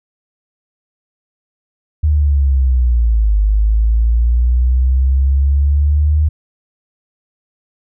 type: linear two-way sweep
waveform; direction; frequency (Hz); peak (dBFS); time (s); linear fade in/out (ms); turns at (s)
sine; down then up; 76.8 to 50.6 to 76.8; -9; 2.03-6.29; 10; 3.39
effects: none